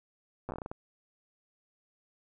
slowing click train, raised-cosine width 1 ms, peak -24 dBFS, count 10, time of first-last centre 0.49-0.715 s, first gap 8 ms, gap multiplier 1.27, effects none

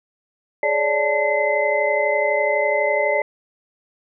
sine tone cluster, 421 / 558 / 590 / 875 / 2051 Hz, G#4 / C#5 / D5 / A5 / C7, +24 / +11 / +8 / -10 / -35 cents, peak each -26 / -25 / -20 / -25 / -22 dBFS, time 0.63-3.22 s, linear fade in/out 2 ms, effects none

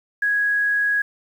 sine tone, 1661.2 Hz, G#6, in tune, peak -17 dBFS, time 0.22-1.02 s, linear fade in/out 5 ms, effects 8-bit

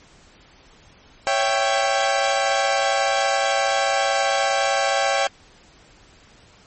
sawtooth chord, C# diminished, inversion none, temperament equal with one note detuned, 554.4 / 664.6 / 784 Hz, C#5 / E5 / G5, 0 / +14 / 0 cents, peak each -19 / -21 / -17 dBFS, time 1.27-5.27 s, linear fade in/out 0 ms, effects pink hiss -51 dBFS RMS until 6.66 s + MP3 32 kbps

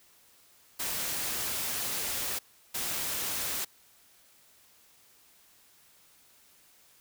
white noise bursts at uneven times, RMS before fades -33 dBFS, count 2, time 0.79-2.39 / 2.74-3.65 s, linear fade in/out 10 ms, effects white hiss -61 dBFS RMS until 7 s

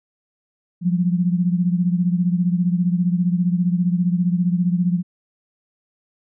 sine beating tone pair, 174.9 / 189.9 Hz, F3 / F#3, +3 / +45 cents, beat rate 15 Hz, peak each -17 / -22 dBFS, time 0.81-5.03 s, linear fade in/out 50 ms, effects none

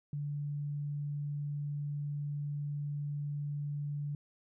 sine tone, 145.4 Hz, D3, 17 cents flat, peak -34 dBFS, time 0.13-4.15 s, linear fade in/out 2 ms, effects none

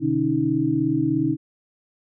sine tone cluster, 126.6 / 149.7 / 279.7 / 316.5 Hz, B2 / D3 / C#4 / D#4, +43 / +33 / +16 / +30 cents, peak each -28 / -27 / -24 / -21 dBFS, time 0-1.37 s, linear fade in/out 50 ms, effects none

